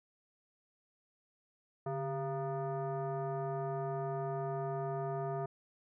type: tone with frequency modulation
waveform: sine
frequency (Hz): 143.7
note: D3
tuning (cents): -37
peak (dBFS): -34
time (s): 1.86-5.46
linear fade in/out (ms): 5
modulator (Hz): 541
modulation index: 1.4
effects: none